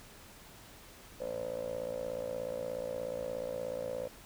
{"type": "tone with band-pass filter", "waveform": "15% pulse", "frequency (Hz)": 56.8, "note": "A#1", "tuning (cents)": -44, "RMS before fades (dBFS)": -38, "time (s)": [1.2, 4.08], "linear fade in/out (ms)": 10, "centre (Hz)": 530, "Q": 9.5, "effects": ["pink hiss -54 dBFS RMS until 4.25 s"]}